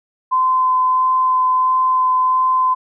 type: tone with vibrato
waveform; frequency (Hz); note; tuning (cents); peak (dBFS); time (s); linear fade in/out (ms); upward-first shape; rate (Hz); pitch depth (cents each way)
sine; 1026; C6; -34; -12; 0.31-2.75; 20; sine; 1.5; 8
effects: none